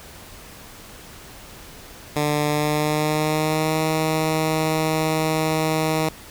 10% pulse tone with pitch glide, 148.8 to 157.65 Hz, D3 to D#3, +23 to +23 cents, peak -11 dBFS, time 2.16-6.09 s, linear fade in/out 2 ms, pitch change +100 cents, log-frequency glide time 2.48-3.79 s, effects pink hiss -42 dBFS RMS until 6.3 s

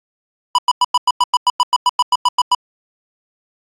square tone bursts, 987.8 Hz, B5, in tune, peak -10 dBFS, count 16, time 0.55-2.548 s, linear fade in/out 2 ms, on 33 ms, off 98 ms, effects low-pass 7000 Hz 12 dB/octave + AAC 48 kbps

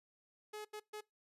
sawtooth tone bursts at uneven times, 423.8 Hz, G#4, 35 cents sharp, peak -40 dBFS, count 3, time 0.53-0.65 / 0.73-0.8 / 0.93-1.01 s, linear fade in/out 10 ms, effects noise-tail reverb RT60 0.2 s tail -23 dB re dry + resampled to 32000 Hz

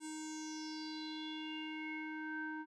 square tone with low-pass filter sweep, 311.1 Hz, D#4, in tune, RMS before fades -44 dBFS, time 0-2.66 s, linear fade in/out 50 ms, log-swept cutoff 8500 to 1300 Hz, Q 6.6, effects none

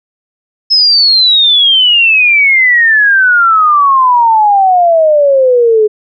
sine exponential sweep, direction down, 5220 to 419.2 Hz, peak -4 dBFS, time 0.7-5.88 s, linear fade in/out 20 ms, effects none

